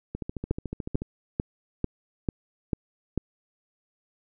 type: two click trains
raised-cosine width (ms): 3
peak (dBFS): -19 / -12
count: 13 / 7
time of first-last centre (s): 0.15-1.02 / 0.51-3.177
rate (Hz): 13.8 / 2.25
effects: none